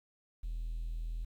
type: tone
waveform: triangle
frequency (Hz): 40.88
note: E1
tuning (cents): -14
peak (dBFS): -32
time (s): 0.43-1.25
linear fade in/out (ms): 10
effects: tanh soft clip ceiling -31 dBFS + 11-bit